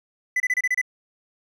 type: tone bursts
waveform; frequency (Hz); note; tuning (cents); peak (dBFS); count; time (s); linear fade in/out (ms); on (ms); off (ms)
triangle; 2000; B6; +21; -17; 7; 0.36-0.815; 5; 41; 28
effects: none